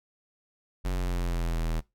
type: exponential sweep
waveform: square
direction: down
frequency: 46.25 to 39.93 Hz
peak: -27 dBFS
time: 0.84-1.81 s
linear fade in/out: 20 ms
effects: noise-tail reverb RT60 0.2 s tail -20 dB re dry